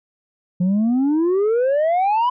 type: exponential sweep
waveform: sine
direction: up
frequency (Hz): 174.61 to 1012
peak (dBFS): -12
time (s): 0.6-2.3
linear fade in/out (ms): 10
effects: tanh soft clip ceiling -14 dBFS